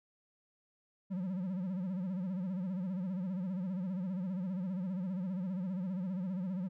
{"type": "tone with vibrato", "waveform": "triangle", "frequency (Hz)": 185, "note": "F#3", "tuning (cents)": 0, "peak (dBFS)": -32, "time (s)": [1.1, 6.69], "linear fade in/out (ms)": 20, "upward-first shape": "sine", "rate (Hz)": 15, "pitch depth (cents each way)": 110, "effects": []}